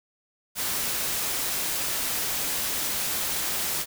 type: noise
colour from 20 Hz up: white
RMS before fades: -28 dBFS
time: 0.55-3.86 s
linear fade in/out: 50 ms
effects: none